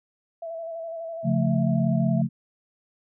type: tone with vibrato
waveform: sine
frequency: 661 Hz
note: E5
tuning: 5 cents sharp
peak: -31 dBFS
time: 0.42-2.22 s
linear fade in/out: 5 ms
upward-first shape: square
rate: 12 Hz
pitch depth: 25 cents each way
type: chord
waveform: sine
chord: Db augmented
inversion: none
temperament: equal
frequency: 138.59 / 174.61 / 220 Hz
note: Db3 / F3 / A3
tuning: 0 / 0 / 0 cents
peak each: -24 dBFS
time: 1.23-2.29 s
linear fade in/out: 50 ms
effects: none